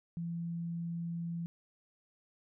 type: tone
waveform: sine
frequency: 169.1 Hz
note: E3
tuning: 44 cents sharp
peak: -35 dBFS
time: 0.17-1.46 s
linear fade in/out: 0 ms
effects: none